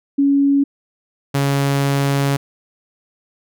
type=tone pair in turn; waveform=sine / sawtooth; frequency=279.8 / 139.5 Hz; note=C#4 / C#3; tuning=+16 / +11 cents; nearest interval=octave; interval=1205 cents; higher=first; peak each=-11 dBFS; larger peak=neither; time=0.18-0.64 / 1.34-2.37 s; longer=second; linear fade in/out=10 ms; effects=none